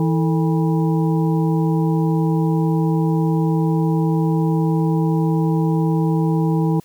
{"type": "harmonic tone with a mistuned harmonic", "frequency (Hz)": 161.9, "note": "E3", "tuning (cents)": -31, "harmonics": [1, 2, 3, 5, 6], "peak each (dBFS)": [-16, -22, -26, -30, -32], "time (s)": [0, 6.8], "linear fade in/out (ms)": 2, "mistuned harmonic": 3, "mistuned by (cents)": -150, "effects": ["white hiss -53 dBFS RMS until 6.84 s"]}